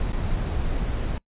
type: noise with dropouts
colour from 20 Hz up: brown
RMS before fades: -25 dBFS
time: 0-1.18 s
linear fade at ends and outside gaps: 1 ms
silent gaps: 0.122-0.13 s
effects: noise-tail reverb RT60 0.1 s tail -24 dB re dry + resampled to 8000 Hz